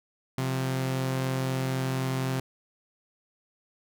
sawtooth tone pair together, 131.3 / 175.26 Hz, C3 / F3, +6 / +6 cents, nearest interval perfect fourth, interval 500 cents, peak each -23 / -33 dBFS, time 0.38-2.4 s, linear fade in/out 2 ms, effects none

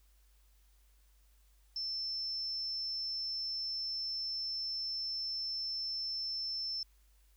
sine tone, 5320 Hz, E8, 15 cents sharp, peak -35 dBFS, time 1.76-6.83 s, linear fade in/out 2 ms, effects added 50 Hz sine -63 dBFS peak until 7.36 s + white hiss -73 dBFS RMS until 7.36 s

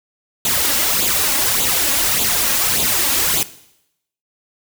white noise with flanger, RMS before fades -17 dBFS, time 0.45-3.43 s, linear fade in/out 2 ms, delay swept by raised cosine 0.27 to 3.67 ms, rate 1.7 Hz, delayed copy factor +0.65, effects noise-tail reverb RT60 0.8 s tail -17 dB re dry

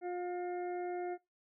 harmonic tone with a mistuned harmonic, 355.6 Hz, F4, 31 cents sharp, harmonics 1 / 2 / 4 / 5 / 6, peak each -37 / -41 / -54 / -60 / -55 dBFS, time 0.01-1.18 s, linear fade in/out 50 ms, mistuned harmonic 5, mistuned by +17 cents, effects noise-tail reverb RT60 0.2 s tail -22 dB re dry

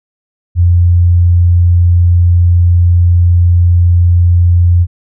sine tone, 87.31 Hz, F2, in tune, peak -4 dBFS, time 0.55-4.87 s, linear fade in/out 50 ms, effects none

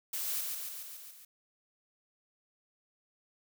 blue noise with echo, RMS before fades -36 dBFS, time 0.13-0.41 s, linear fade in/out 5 ms, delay 140 ms, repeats 6, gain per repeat -3 dB, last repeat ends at 1.25 s, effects none

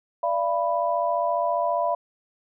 sine chord, B diminished, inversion first, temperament equal with one note detuned, 587.3 / 682.1 / 987.8 Hz, D5 / F5 / B5, 0 / -41 / 0 cents, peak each -27 / -24 / -26 dBFS, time 0.23-1.95 s, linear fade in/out 5 ms, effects none

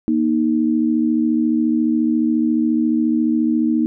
sine tone pair together, 236.8 / 311.1 Hz, A#3 / D#4, +27 / 0 cents, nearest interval perfect fourth, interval 473 cents, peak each -17 dBFS, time 0.08-3.86 s, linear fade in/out 0 ms, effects none

